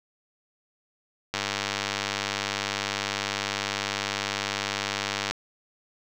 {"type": "click train", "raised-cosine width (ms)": 0.2, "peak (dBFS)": -9, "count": 398, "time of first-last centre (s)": [1.34, 5.31], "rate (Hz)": 100, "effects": []}